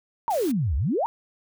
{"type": "exponential two-way sweep", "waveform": "sine", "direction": "down then up", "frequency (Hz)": [975, 61.74, 975], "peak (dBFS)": -21, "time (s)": [0.28, 1.06], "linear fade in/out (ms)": 0, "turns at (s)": 0.76}
{"type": "noise", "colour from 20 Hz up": "white", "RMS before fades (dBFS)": -39, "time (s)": [0.3, 0.52], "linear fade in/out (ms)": 10}
{"effects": []}